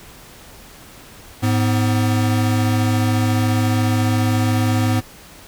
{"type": "tone pair together", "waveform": "square", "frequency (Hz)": [105.91, 251.9], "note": ["G#2", "B3"], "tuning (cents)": [34, 34], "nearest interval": "octave + minor third", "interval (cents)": 1500, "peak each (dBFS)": [-17, -21], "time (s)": [1.42, 5.01], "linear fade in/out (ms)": 20, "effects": ["pink hiss -42 dBFS RMS until 5.47 s"]}